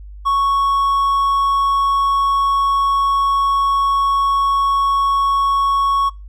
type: tone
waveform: triangle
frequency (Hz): 1108.7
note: C#6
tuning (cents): 0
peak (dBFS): -11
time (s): 0.25-6.1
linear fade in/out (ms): 20
effects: noise-tail reverb RT60 0.3 s tail -26 dB re dry + added 50 Hz sine -32 dBFS peak until 6.28 s